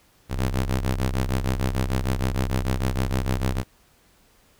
sawtooth ring-modulated tone, 65.41 Hz, C2, in tune, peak -15 dBFS, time 0.29-3.64 s, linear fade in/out 50 ms, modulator 29.4 Hz, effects pink hiss -59 dBFS RMS until 4.59 s

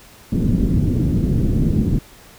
white low-pass noise, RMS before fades -17 dBFS, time 0.32-1.99 s, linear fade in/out 5 ms, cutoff 260 Hz, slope 24 dB/octave, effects pink hiss -45 dBFS RMS until 2.38 s

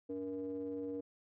triangle ring-modulated tone, 92.5 Hz, F#2, in tune, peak -33 dBFS, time 0.09-1.01 s, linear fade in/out 10 ms, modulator 379 Hz, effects none

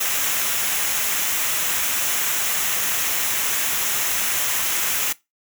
white noise with comb filter, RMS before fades -22 dBFS, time 0-5.13 s, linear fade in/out 10 ms, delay 0.22 ms, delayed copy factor -0.5, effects noise-tail reverb RT60 0.2 s tail -20 dB re dry

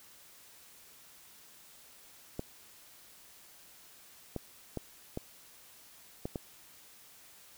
clicks, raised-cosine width 2 ms, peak -22 dBFS, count 6, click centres 2.394 / 4.363 / 4.773 / 5.174 / 6.255 / 6.358 s, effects white hiss -57 dBFS RMS until 7.57 s

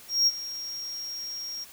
triangle tone with ADSR envelope, 5588 Hz, F8, in tune, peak -16 dBFS, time 0.08-1.65 s, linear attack 190 ms, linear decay 37 ms, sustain -16 dB, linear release 20 ms, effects white hiss -49 dBFS RMS until 1.72 s

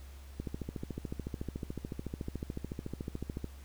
click train, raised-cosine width 3 ms, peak -24 dBFS, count 43, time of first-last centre 0.4-3.443 s, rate 13.8 Hz, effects added 68 Hz sine -47 dBFS peak until 3.64 s + pink hiss -59 dBFS RMS until 3.64 s

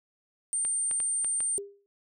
sine tone, 8870 Hz, C#9, in tune, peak -26 dBFS, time 0.53-1.58 s, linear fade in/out 0 ms
clicks, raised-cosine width 0.3 ms, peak -25 dBFS, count 5, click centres 0.65 / 0.912 / 1.002 / 1.246 / 1.405 s
sine tone with exponential decay, 401.7 Hz, G4, 42 cents sharp, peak -31 dBFS, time 1.58-1.86 s, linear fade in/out 0 ms, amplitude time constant 59 ms
effects none

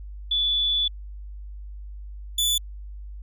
sine / sawtooth tone pair in turn, 3458 / 3472 Hz, A7 / A7, -31 / -24 cents, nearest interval unison, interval 7 cents, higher second, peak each -20 / -17 dBFS, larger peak second, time 0.31-0.88 / 2.38-2.58 s, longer first, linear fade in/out 5 ms, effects added 50 Hz sine -35 dBFS peak until 3.22 s

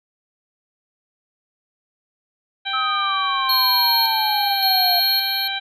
harmonic tone, 784 Hz, G5, in tune, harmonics 1 / 2 / 3 / 4 / 5, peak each -30 / -29 / -30 / -29 / -27 dBFS, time 2.65-5.6 s, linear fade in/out 20 ms
sine exponential sweep, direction down, 1300 to 702 Hz, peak -20 dBFS, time 2.73-5 s, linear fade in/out 10 ms
square tone with tremolo, 4280 Hz, C8, 38 cents sharp, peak -17 dBFS, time 3.49-5.48 s, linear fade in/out 5 ms, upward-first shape square, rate 0.88 Hz, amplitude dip 50%
effects none

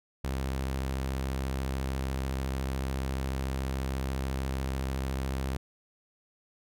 sawtooth tone with vibrato, 66.4 Hz, C2, 26 cents sharp, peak -26 dBFS, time 0.24-5.57 s, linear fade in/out 5 ms, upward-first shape sine, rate 14 Hz, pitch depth 29 cents each way, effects none

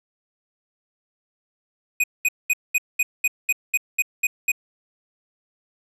square tone bursts, 2492 Hz, D#7, 2 cents sharp, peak -17 dBFS, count 11, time 2-4.518 s, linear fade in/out 5 ms, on 38 ms, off 210 ms, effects resampled to 32000 Hz

